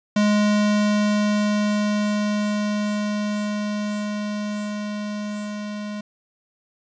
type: tone with level ramp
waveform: square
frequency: 208.6 Hz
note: G#3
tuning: 8 cents sharp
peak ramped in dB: -16 to -29 dBFS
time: 0.16-6.01 s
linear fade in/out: 5 ms
effects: resampled to 16000 Hz + 8-bit